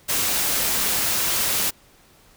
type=noise; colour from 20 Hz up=white; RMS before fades=-22 dBFS; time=0.08-1.71 s; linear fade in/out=20 ms; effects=pink hiss -54 dBFS RMS until 2.36 s